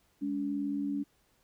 sine tone pair together, 206.4 / 284.8 Hz, G#3 / C#4, -10 / +47 cents, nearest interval tritone, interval 557 cents, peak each -37 / -31 dBFS, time 0.21-1.04 s, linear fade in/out 20 ms, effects pink hiss -70 dBFS RMS until 1.43 s

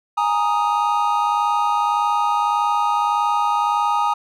triangle chord, Ab suspended second, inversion none, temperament equal, 830.6 / 932.3 / 1244.5 Hz, Ab5 / Bb5 / Eb6, 0 / 0 / 0 cents, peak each -19 dBFS, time 0.17-4.14 s, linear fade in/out 10 ms, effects none

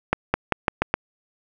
accelerating click train, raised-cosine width 0.5 ms, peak -3 dBFS, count 6, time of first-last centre 0.13-0.94 s, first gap 210 ms, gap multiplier 0.87, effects none

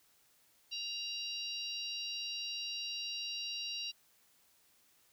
harmonic tone with a mistuned harmonic, 932.3 Hz, A#5, in tune, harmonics 3 / 4 / 5 / 6, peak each -41 / -43 / -45 / -47 dBFS, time 0.71-3.92 s, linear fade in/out 20 ms, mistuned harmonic 4, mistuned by +82 cents, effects white hiss -69 dBFS RMS until 5.12 s

